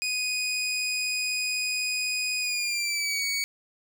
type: tone with pitch glide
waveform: 20% pulse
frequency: 2489 to 2243 Hz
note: D#7 to C#7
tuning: 0 to +20 cents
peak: -21 dBFS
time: 0.02-3.44 s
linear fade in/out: 0 ms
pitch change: -180 cents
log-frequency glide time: 2.4-3.23 s
effects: none